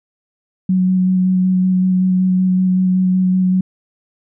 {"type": "tone with vibrato", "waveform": "sine", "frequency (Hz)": 185, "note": "F#3", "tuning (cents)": 0, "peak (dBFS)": -11, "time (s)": [0.69, 3.61], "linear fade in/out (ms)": 5, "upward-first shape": "square", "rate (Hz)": 5.3, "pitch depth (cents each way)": 10, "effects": []}